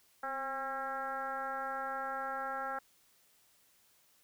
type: tone with frequency modulation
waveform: sine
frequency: 1080 Hz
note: C#6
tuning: 45 cents flat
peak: -35 dBFS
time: 0.23-2.79 s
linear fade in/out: 5 ms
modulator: 273 Hz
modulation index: 2
effects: white hiss -68 dBFS RMS until 4.23 s